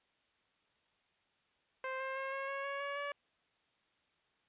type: tone with pitch steps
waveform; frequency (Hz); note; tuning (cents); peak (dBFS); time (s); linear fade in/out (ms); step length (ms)
15% pulse; 523.3 / 530 / 536.8 / 543.6 / 550.6 / 557.6 / 564.8 / 572; C5 / C5 / C5 / C#5 / C#5 / C#5 / C#5 / D5; 0 / +22 / +44 / -34 / -12 / +10 / +32 / -46; -31; 1.84-3.12; 2; 160
effects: white hiss -75 dBFS RMS until 4.48 s + resampled to 8000 Hz